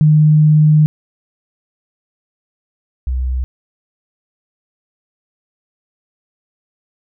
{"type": "tone pair in turn", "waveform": "sine", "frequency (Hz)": [152.8, 63.64], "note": ["D#3", "C2"], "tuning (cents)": [-31, -47], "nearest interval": "octave + minor third", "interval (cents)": 1516, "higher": "first", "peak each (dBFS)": [-6, -15], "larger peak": "first", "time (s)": [[0.01, 0.86], [3.07, 3.44]], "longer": "first", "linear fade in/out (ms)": 0, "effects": []}